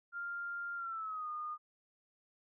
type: tone with pitch glide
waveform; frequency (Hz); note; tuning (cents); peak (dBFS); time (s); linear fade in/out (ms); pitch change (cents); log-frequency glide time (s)
sine; 1396.9 to 1223.1; F6 to D#6; 0 to -30; -38; 0.12-1.58; 50; -230; 0.76-1.29
effects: none